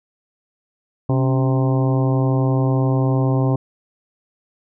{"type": "harmonic tone with a mistuned harmonic", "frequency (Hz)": 130.81, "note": "C3", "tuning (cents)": 0, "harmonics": [1, 2, 3, 4, 5, 6, 7, 8], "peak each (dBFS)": [-16, -22, -26, -28, -30, -32, -33, -34], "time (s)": [1.09, 3.56], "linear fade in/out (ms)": 5, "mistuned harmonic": 2, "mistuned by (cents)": 75, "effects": []}